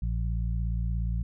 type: harmonic tone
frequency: 57 Hz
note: A#1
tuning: 38 cents flat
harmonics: 1 / 2 / 3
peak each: -27 / -33 / -37 dBFS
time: 0.02-1.23 s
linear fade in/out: 5 ms
effects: none